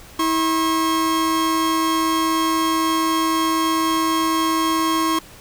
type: tone pair together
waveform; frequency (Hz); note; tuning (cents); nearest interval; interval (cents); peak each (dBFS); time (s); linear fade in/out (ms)
45% pulse; 323.6 / 1080; E4 / C#6; -32 / -45; octave + major sixth; 2087; -20; 0.19-5.19; 5
effects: pink hiss -43 dBFS RMS until 5.4 s